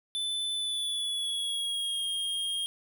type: tone with pitch glide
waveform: square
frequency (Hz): 3511 to 3238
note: A7 to G#7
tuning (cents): -4 to -45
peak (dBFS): -30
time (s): 0.15-2.66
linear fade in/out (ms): 0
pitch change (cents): -141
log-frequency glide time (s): 0.54-2.05
effects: none